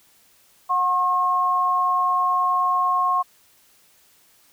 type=tone pair together; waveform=sine; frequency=730.2 / 1079 Hz; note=F#5 / C#6; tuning=-23 / -47 cents; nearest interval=perfect fifth; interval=676 cents; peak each=-25 / -18 dBFS; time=0.69-3.23 s; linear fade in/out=20 ms; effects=white hiss -57 dBFS RMS until 4.52 s